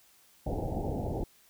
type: low-pass noise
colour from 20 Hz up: pink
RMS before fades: -33 dBFS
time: 0.46-1.24 s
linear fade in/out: 5 ms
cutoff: 850 Hz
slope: 96 dB/octave
effects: white hiss -62 dBFS RMS until 1.49 s